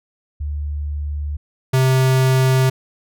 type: tone pair in turn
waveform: sine / square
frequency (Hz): 73.42 / 130.82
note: D2 / C3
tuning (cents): 0 / 0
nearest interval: minor seventh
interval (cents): 1000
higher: second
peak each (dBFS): -21 / -13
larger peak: second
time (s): 0.4-1.37 / 1.73-2.7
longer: neither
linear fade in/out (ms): 10
effects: none